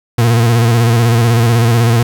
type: tone with vibrato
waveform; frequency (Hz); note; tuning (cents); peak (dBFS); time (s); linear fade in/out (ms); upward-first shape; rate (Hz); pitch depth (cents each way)
40% pulse; 116.54; A#2; 0; -7; 0.18-2.03; 5; square; 16; 47
effects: 7-bit